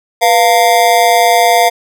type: tone with amplitude modulation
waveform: square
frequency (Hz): 698.5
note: F5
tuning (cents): 0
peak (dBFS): -3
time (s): 0.21-1.7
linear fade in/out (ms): 20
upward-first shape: sine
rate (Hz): 210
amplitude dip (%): 95
effects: none